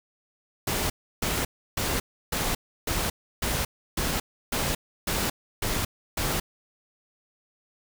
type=noise bursts; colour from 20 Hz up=pink; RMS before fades=-27 dBFS; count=11; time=0.67-6.4 s; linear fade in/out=5 ms; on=230 ms; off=320 ms; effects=none